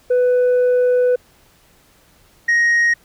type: tone pair in turn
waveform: sine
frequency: 496.8 / 1875.7 Hz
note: B4 / A#6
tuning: +10 / +10 cents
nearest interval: octave + major seventh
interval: 2300 cents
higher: second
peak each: -9 dBFS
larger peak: neither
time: 0.1-1.16 / 2.48-2.94 s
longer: first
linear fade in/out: 10 ms
effects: tanh soft clip ceiling -11 dBFS + pink hiss -53 dBFS RMS until 3.04 s